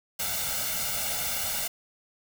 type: noise with comb filter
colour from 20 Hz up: white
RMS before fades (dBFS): -30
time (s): 0.19-1.68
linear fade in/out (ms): 10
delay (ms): 1.4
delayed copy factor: +0.9
effects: none